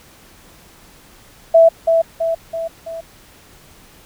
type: tone with echo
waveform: sine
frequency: 659.3 Hz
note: E5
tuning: in tune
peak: -5 dBFS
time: 1.54-1.69 s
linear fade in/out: 10 ms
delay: 330 ms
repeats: 4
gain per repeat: -5 dB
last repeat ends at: 3.01 s
effects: pink hiss -46 dBFS RMS until 4.05 s